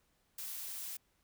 blue noise, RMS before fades -43 dBFS, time 0.38-0.97 s, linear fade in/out 5 ms, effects pink hiss -75 dBFS RMS until 1.23 s

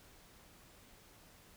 silence, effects pink hiss -61 dBFS RMS until 1.56 s

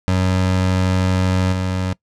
25% pulse tone with level steps, 92.8 Hz, F#2, 6 cents sharp, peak -11 / -15 dBFS, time 0.08-1.93 s, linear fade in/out 0 ms, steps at 1.52 s, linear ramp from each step 10 ms, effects noise-tail reverb RT60 0.1 s tail -22 dB re dry + low-pass 7000 Hz 12 dB/octave

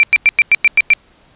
sine tone bursts, 2349 Hz, D7, in tune, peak -5 dBFS, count 8, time 0-0.935 s, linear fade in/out 0 ms, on 32 ms, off 97 ms, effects pink hiss -50 dBFS RMS until 1.35 s + resampled to 8000 Hz

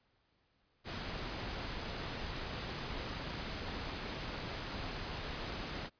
pink noise, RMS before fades -41 dBFS, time 0.84-5.9 s, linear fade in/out 50 ms, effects pink hiss -75 dBFS RMS until 5.99 s + resampled to 11025 Hz

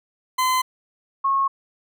40% pulse / sine tone pair in turn, 1025 / 1091 Hz, C6 / C#6, -36 / -28 cents, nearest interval minor second, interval 108 cents, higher second, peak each -17 dBFS, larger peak neither, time 0.38-0.62 / 1.24-1.48 s, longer neither, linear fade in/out 10 ms, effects none

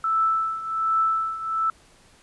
sine tone with tremolo, 1318.5 Hz, E6, in tune, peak -17 dBFS, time 0.04-1.7 s, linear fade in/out 2 ms, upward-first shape triangle, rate 1.3 Hz, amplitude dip 80%, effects pink hiss -55 dBFS RMS until 2.22 s + resampled to 24000 Hz

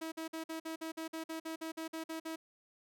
sawtooth tone bursts, 322.5 Hz, E4, 38 cents flat, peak -35 dBFS, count 15, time 0.01-2.36 s, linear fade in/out 10 ms, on 110 ms, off 50 ms, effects none

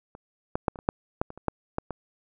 clicks, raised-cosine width 1 ms, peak -29 / -12 / -8 / -26 / -25 / -7 / -10 / -25 / -29 / -10 / -13 / -18 dBFS, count 12, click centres 0.151 / 0.555 / 0.682 / 0.758 / 0.789 / 0.889 / 1.215 / 1.304 / 1.376 / 1.483 / 1.784 / 1.907 s, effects none

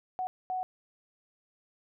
sine tone bursts at uneven times, 742 Hz, F#5, 5 cents sharp, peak -30 dBFS, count 2, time 0.19-0.27 / 0.5-0.63 s, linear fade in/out 0 ms, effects none

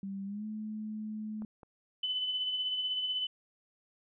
sine tone with pitch glide, 196 to 215 Hz, G3 to A3, 0 to -40 cents, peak -36 dBFS, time 0.03-1.45 s, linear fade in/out 2 ms, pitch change +160 cents, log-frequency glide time 0.25-0.45 s
clicks, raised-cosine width 1 ms, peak -37 dBFS, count 2, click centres 1.421 / 1.632 s
sine tone with tremolo, 3015 Hz, F#7, 32 cents sharp, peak -29 dBFS, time 2.03-3.27 s, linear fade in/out 5 ms, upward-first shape sine, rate 16 Hz, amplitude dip 40%
effects none

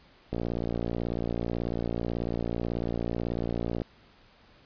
click train, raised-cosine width 2 ms, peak -17 dBFS, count 204, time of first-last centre 0.33-3.818 s, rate 58.2 Hz, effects pink hiss -58 dBFS RMS until 4.65 s + resampled to 11025 Hz

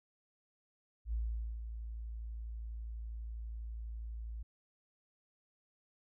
sine tone with ADSR envelope, 56.1 Hz, A1, 34 cents sharp, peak -32 dBFS, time 1.05-4.43 s, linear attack 79 ms, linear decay 460 ms, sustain -8 dB, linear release 8 ms, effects none

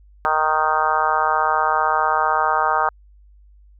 harmonic tone, 155.56 Hz, D#3, in tune, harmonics 3 / 4 / 5 / 6 / 7 / 8 / 9 / 10, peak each -31 / -27 / -22 / -22 / -25 / -21 / -28 / -27 dBFS, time 0.25-2.89 s, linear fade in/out 0 ms, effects added 50 Hz sine -46 dBFS peak until 3.79 s

